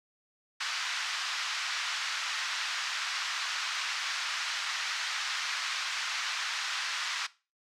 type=band-pass noise; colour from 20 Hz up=pink; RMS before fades=-34 dBFS; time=0.6-7.27 s; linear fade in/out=10 ms; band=1200 to 5900 Hz; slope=24 dB/octave; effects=noise-tail reverb RT60 0.3 s tail -18 dB re dry